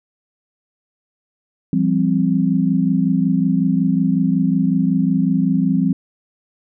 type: chord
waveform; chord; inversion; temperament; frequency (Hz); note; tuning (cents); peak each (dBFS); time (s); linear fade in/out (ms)
sine; F suspended second; none; equal with one note detuned; 170.63 / 196 / 261.6; F3 / G3 / C4; -40 / 0 / 0; -18; 1.73-5.93; 2
effects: none